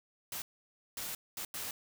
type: noise bursts at uneven times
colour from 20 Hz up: white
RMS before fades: -40 dBFS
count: 4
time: 0.32-0.42 / 0.97-1.15 / 1.37-1.45 / 1.54-1.71 s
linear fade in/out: 2 ms
effects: none